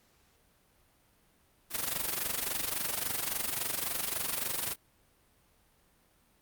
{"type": "noise with amplitude modulation", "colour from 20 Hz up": "white", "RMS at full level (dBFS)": -30, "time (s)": [1.7, 4.76], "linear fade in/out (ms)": 50, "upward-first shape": "sine", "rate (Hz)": 23.6, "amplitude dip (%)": 75, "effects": ["pink hiss -67 dBFS RMS until 6.41 s", "Opus 48 kbps"]}